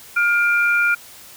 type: tone pair together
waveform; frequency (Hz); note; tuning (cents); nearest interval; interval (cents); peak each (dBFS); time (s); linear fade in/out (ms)
sine; 1413 / 2376; F6 / D7; +20 / +20; major sixth; 900; -15 / -20; 0.16-0.95; 10
effects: white hiss -42 dBFS RMS until 1.36 s